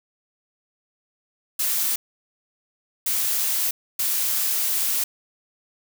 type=noise bursts at uneven times; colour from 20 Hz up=blue; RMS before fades=-23 dBFS; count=3; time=1.59-1.96 / 3.06-3.71 / 3.99-5.04 s; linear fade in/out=5 ms; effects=none